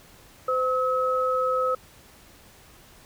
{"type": "tone pair together", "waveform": "sine", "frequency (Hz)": [513, 1285.2], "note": ["C5", "E6"], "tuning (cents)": [-34, -44], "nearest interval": "octave + major third", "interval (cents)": 1590, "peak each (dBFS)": [-24, -24], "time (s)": [0.48, 1.75], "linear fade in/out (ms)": 5, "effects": ["pink hiss -52 dBFS RMS until 3.05 s"]}